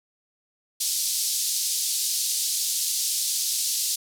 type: band-pass noise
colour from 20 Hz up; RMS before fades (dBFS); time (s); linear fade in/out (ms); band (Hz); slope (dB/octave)
pink; -26; 0.8-3.96; 10; 4300 to 13000; 24
effects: none